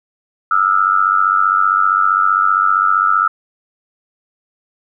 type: tone with amplitude modulation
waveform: sine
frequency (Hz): 1318.5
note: E6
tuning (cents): 0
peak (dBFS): -6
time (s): 0.51-3.28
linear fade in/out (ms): 5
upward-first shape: sine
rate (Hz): 95.3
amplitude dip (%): 100
effects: none

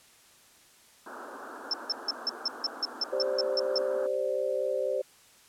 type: band-pass noise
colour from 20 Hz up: white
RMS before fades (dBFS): -43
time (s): 1.06-4.07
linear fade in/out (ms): 5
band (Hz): 230 to 1600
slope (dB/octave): 96
type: tone bursts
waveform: sine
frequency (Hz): 5330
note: E8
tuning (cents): +18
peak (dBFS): -25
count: 12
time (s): 1.71-3.782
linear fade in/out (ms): 2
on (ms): 26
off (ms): 160
type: chord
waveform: sine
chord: G suspended fourth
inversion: none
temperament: equal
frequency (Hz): 392 / 523.3 / 587.3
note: G4 / C5 / D5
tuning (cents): 0 / 0 / 0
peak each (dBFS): -34 / -29 / -32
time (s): 3.12-5.02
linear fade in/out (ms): 10
effects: white hiss -58 dBFS RMS until 5.48 s + low-pass 11000 Hz 12 dB/octave

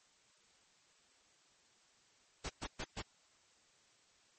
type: noise bursts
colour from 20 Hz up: pink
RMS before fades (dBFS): -41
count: 4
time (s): 2.44-3.02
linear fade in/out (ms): 10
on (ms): 55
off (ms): 120
effects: white hiss -69 dBFS RMS until 4.38 s + MP3 32 kbps

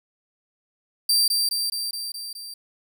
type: tone with echo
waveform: sawtooth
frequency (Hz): 4695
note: D8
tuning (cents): -1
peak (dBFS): -14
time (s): 1.09-1.28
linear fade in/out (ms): 5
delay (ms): 210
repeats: 6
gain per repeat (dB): -3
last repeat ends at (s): 2.54
effects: none

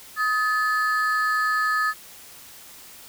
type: ring-modulated tone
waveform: triangle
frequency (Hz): 1498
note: F#6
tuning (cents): +21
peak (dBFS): -15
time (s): 0.16-1.94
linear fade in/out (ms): 50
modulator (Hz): 237
effects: white hiss -45 dBFS RMS until 3.08 s

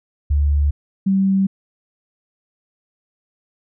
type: tone pair in turn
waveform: sine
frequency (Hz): 72.4 / 193.28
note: D2 / G3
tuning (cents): -24 / -24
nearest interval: octave + perfect fourth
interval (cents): 1700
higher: second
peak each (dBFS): -13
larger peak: neither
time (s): 0.3-0.71 / 1.06-1.47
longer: neither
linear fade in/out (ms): 10
effects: none

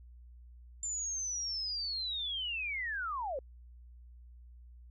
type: linear sweep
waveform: sine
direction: down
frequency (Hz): 7220 to 493.9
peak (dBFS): -34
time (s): 0.83-3.39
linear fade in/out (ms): 2
effects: added 60 Hz sine -51 dBFS peak until 4.9 s

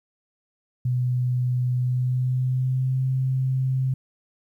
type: tone with pitch glide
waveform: sine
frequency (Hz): 125 to 130.91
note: B2 to C3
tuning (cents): +21 to +1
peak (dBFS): -20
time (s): 0.85-3.94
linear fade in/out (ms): 5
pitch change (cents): +80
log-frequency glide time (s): 1.76-3.05
effects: 10-bit

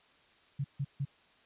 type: tone bursts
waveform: sine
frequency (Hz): 139.1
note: C#3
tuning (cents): +6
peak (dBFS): -30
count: 3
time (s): 0.59-1.052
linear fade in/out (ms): 10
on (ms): 54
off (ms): 150
effects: white hiss -64 dBFS RMS until 1.45 s + resampled to 8000 Hz

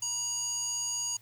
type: tone with band-pass filter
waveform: square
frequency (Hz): 956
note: A#5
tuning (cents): +43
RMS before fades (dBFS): -33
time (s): 0.02-1.17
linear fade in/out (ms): 5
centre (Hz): 6500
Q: 6.4
effects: added 111 Hz sine -60 dBFS peak until 1.21 s + white hiss -62 dBFS RMS until 1.21 s

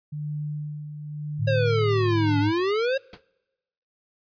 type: tone with tremolo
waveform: sine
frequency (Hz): 149.3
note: D3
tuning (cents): +29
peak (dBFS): -27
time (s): 0.12-2.4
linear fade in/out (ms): 10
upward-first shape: sine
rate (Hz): 0.91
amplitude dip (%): 55
type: tone with pitch glide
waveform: sine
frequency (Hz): 110 to 105.89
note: A2 to G#2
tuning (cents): 0 to +34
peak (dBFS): -22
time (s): 1.38-2.53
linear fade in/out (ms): 50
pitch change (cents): -66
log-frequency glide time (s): 1.96-2.16
type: exponential two-way sweep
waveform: square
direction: down then up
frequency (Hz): 551 to 284.1 to 551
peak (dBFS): -22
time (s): 1.47-2.98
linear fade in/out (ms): 10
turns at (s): 2.39
type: noise with exponential decay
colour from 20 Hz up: pink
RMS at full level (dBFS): -36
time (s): 3.13-3.22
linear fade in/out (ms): 2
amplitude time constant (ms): 19
effects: noise-tail reverb RT60 1.0 s tail -26 dB re dry + resampled to 11025 Hz

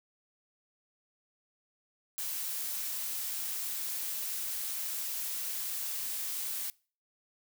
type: noise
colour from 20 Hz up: blue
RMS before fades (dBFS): -36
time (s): 2.18-6.7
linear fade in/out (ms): 0
effects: noise-tail reverb RT60 0.4 s tail -24 dB re dry

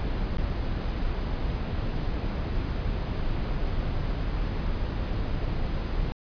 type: noise with dropouts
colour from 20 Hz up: brown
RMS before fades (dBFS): -28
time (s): 0-6.12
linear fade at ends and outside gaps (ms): 0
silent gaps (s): 0.37-0.383
effects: resampled to 11025 Hz

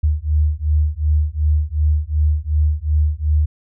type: beating tone pair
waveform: sine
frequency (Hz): 74.6 / 77.3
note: D2 / D#2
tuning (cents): +28 / -11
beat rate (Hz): 2.7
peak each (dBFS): -17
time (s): 0.03-3.46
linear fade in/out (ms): 10
effects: none

